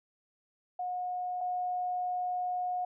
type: tone pair in turn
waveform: sine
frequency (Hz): 724 / 724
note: F#5 / F#5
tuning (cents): -38 / -38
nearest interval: unison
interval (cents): 0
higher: neither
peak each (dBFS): -32 / -30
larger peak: second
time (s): 0.79-1.41 / 1.41-2.85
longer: second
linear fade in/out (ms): 5
effects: none